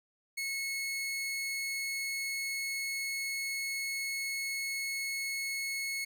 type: tone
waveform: sawtooth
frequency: 2188 Hz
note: C#7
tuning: 23 cents flat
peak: -30 dBFS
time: 0.37-6.05 s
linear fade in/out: 10 ms
effects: none